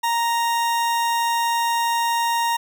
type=tone; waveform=40% pulse; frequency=932.3 Hz; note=A#5; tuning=in tune; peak=-18 dBFS; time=0.03-2.57 s; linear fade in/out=10 ms; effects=none